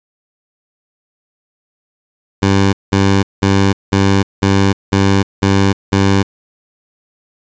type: tone bursts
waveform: 15% pulse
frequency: 98 Hz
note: G2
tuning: in tune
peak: -3 dBFS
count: 8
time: 2.42-6.23 s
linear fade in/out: 10 ms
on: 310 ms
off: 190 ms
effects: resampled to 16000 Hz